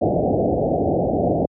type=low-pass noise; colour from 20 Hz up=white; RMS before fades=-19 dBFS; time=0.01-1.46 s; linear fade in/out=10 ms; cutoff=750 Hz; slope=96 dB/octave; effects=high-pass 80 Hz 12 dB/octave